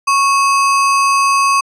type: tone with sample-and-hold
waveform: sine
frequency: 1105 Hz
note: C#6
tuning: 6 cents flat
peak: -9 dBFS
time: 0.07-1.61 s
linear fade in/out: 10 ms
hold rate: 3675 Hz
effects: resampled to 22050 Hz